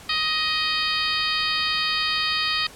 harmonic tone with a mistuned harmonic, 626 Hz, D#5, 10 cents sharp, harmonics 2 / 3 / 4 / 5 / 6 / 7 / 8, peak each -29 / -29 / -29 / -29 / -29 / -29 / -29 dBFS, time 0.09-2.67 s, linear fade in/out 5 ms, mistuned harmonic 8, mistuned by -59 cents, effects pink hiss -44 dBFS RMS until 2.75 s + low-pass 12000 Hz 12 dB/octave

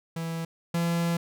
45% pulse tone pair in turn, 164.81 / 169.54 Hz, E3 / E3, 0 / +49 cents, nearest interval unison, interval 49 cents, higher second, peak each -30 / -24 dBFS, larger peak second, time 0.16-0.45 / 0.74-1.17 s, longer second, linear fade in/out 5 ms, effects none

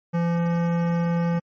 sine tone with hard clipping, 170.3 Hz, F3, 43 cents flat, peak -22 dBFS, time 0.13-1.4 s, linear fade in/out 20 ms, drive 17 dB, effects MP3 32 kbps

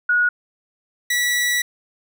sine / sawtooth tone pair in turn, 1454 / 1948.2 Hz, F#6 / B6, -31 / -24 cents, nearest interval perfect fourth, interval 507 cents, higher second, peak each -14 dBFS, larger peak neither, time 0.09-0.29 / 1.1-1.62 s, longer second, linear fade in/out 5 ms, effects none

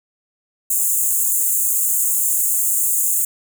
pink high-pass noise, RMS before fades -18 dBFS, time 0.7-3.25 s, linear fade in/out 5 ms, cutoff 6800 Hz, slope 96 dB/octave, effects none

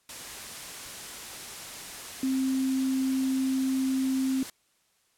sine tone in noise, 263.7 Hz, C4, 14 cents sharp, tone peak -24 dBFS, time 2.23-4.43 s, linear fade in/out 2 ms, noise white, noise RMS -40 dBFS, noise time 0.09-4.5 s, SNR +13 dB, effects white hiss -69 dBFS RMS until 5.17 s + low-pass 11000 Hz 12 dB/octave

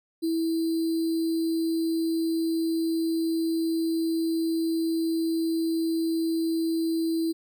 sine tone with sample-and-hold, 327.2 Hz, E4, 13 cents flat, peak -23 dBFS, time 0.22-7.33 s, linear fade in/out 20 ms, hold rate 4410 Hz, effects none

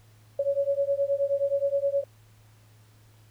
sine beating tone pair, 554.4 / 563.9 Hz, C#5 / C#5, 0 / +30 cents, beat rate 9.5 Hz, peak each -26 / -26 dBFS, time 0.39-2.04 s, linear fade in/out 5 ms, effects added 108 Hz sine -54 dBFS peak until 3.3 s + pink hiss -62 dBFS RMS until 3.3 s

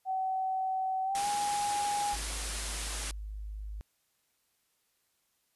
sine tone with pitch glide, 758 to 821.8 Hz, F#5 to G#5, +42 to -18 cents, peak -29 dBFS, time 0.05-2.17 s, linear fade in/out 50 ms, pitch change +140 cents, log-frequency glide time 1.04-1.27 s
white low-pass noise, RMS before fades -39 dBFS, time 1.15-3.11 s, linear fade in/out 0 ms, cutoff 11000 Hz, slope 96 dB/octave
sine tone, 51.91 Hz, G#1, in tune, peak -37 dBFS, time 2.13-3.81 s, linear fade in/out 0 ms
effects white hiss -75 dBFS RMS until 5.55 s + resampled to 32000 Hz

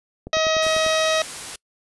click train, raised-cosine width 2 ms, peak -20 dBFS, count 7, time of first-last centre 0.27-0.864 s, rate 10.1 Hz
harmonic tone, 635 Hz, D#5, 35 cents sharp, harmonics 1 / 2 / 3 / 4 / 5 / 6 / 7 / 8 / 9 / 10, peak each -20 / -26 / -28 / -29 / -31 / -27 / -37 / -33 / -32 / -37 dBFS, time 0.33-1.22 s, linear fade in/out 2 ms
white noise, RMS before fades -33 dBFS, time 0.62-1.56 s, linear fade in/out 5 ms
effects noise-tail reverb RT60 0.1 s tail -26 dB re dry + resampled to 24000 Hz

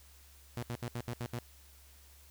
sawtooth tone bursts, 120 Hz, B2, 49 cents flat, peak -32 dBFS, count 7, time 0.57-1.387 s, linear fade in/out 0 ms, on 55 ms, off 72 ms, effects added 69 Hz sine -58 dBFS peak until 2.3 s + white hiss -61 dBFS RMS until 2.3 s

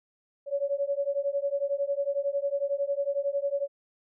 sine beating tone pair, 557 / 568 Hz, C#5 / C#5, +8 / +42 cents, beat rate 11 Hz, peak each -29 dBFS, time 0.46-3.68 s, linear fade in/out 50 ms, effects none

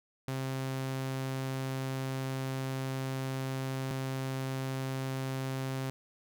sawtooth tone pair in turn, 132.7 / 132.7 Hz, C3 / C3, +25 / +25 cents, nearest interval unison, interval 0 cents, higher neither, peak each -29 / -29 dBFS, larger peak neither, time 0.28-3.91 / 3.91-5.9 s, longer first, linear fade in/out 0 ms, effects none

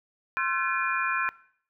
sine tone cluster, 1056 / 1357 / 1518 / 1718 / 2422 Hz, C6 / E6 / F#6 / A6 / D#7, +16 / +50 / +44 / -42 / -47 cents, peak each -31 dBFS, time 0.37-1.29 s, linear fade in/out 0 ms, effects noise-tail reverb RT60 0.6 s tail -20 dB re dry

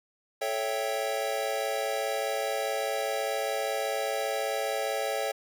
square chord, A dominant seventh, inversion none, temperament equal with one note detuned, 436.2 / 554.4 / 659.3 / 784 Hz, A4 / C#5 / E5 / G5, -15 / 0 / 0 / 0 cents, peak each -36 / -33 / -35 / -35 dBFS, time 0.41-5.32 s, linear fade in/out 10 ms, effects none

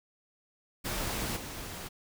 pink noise with level steps, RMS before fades -34 / -41 dBFS, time 0.84-1.89 s, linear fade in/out 20 ms, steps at 1.36 s, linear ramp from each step 10 ms, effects none

